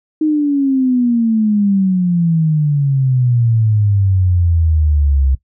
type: exponential sweep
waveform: sine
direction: down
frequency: 313.1 to 65.6 Hz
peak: -10 dBFS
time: 0.21-5.35 s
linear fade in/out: 5 ms
effects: noise-tail reverb RT60 0.1 s tail -17 dB re dry